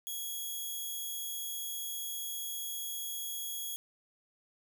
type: tone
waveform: 5% pulse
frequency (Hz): 3325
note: G#7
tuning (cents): +1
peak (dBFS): -28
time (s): 0.07-3.76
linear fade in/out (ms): 0
effects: none